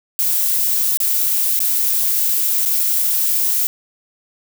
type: noise with dropouts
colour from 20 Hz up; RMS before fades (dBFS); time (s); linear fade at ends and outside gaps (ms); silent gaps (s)
violet; -17; 0.19-3.67; 0; 0.972-1.002 / 1.591-1.603 / 2.652-2.659
effects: none